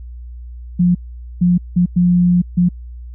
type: tone bursts at uneven times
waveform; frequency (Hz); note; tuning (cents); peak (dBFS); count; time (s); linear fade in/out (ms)
sine; 177.2; F3; +25; -9; 5; 0.79-0.95 / 1.41-1.58 / 1.76-1.86 / 1.96-2.42 / 2.57-2.69; 10
effects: added 60 Hz sine -29 dBFS peak until 3.14 s